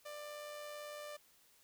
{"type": "tone with amplitude modulation", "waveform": "sawtooth", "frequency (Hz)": 593, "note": "D5", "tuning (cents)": 17, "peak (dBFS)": -40, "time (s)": [0.05, 1.17], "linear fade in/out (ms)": 10, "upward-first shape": "sine", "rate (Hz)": 98, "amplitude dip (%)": 35, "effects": ["white hiss -68 dBFS RMS until 1.63 s"]}